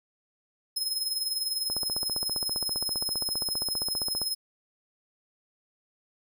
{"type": "tone with tremolo", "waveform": "sawtooth", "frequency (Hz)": 5140, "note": "E8", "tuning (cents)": -45, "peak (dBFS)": -23, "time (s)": [0.76, 4.35], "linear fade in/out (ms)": 10, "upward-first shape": "sine", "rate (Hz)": 20, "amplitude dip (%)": 60}
{"type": "click train", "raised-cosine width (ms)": 1, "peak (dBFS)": -23, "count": 39, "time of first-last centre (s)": [1.7, 4.217], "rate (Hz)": 15.1}
{"effects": []}